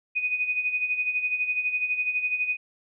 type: tone with tremolo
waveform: sine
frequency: 2489 Hz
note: D#7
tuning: in tune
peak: -21 dBFS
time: 0.15-2.57 s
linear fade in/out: 20 ms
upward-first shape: sine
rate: 12 Hz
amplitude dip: 65%
effects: none